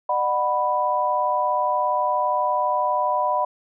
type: chord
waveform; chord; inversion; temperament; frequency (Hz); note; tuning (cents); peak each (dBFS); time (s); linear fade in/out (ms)
sine; B minor; first; equal with one note detuned; 602.8 / 740 / 987.8; D5 / F#5 / B5; +45 / 0 / 0; -25 / -25 / -21; 0.09-3.45; 5
effects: none